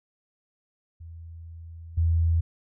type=tone with level steps; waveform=sine; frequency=82.9 Hz; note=E2; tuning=10 cents sharp; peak=-39 / -19 dBFS; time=1-2.41 s; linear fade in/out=10 ms; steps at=1.97 s; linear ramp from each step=10 ms; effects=none